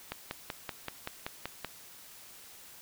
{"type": "click train", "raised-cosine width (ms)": 0.3, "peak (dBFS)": -19, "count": 9, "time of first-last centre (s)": [0.12, 1.647], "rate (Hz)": 5.24, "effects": ["white hiss -52 dBFS RMS until 2.81 s"]}